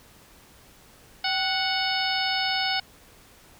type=harmonic tone with a mistuned harmonic; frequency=738 Hz; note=F#5; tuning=5 cents flat; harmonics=1 / 2 / 3 / 4 / 5 / 6 / 7; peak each=-29 / -31 / -31 / -31 / -33 / -31 / -32 dBFS; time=1.24-2.8 s; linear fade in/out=5 ms; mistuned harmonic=1; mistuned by=+69 cents; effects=pink hiss -53 dBFS RMS until 3.59 s